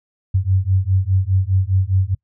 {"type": "beating tone pair", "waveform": "sine", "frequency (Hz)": [92.5, 97.4], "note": ["F#2", "G2"], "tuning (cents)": [0, -11], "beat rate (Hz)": 4.9, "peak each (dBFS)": [-17, -17], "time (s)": [0.34, 2.15], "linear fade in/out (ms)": 10, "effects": ["noise-tail reverb RT60 0.1 s tail -25 dB re dry"]}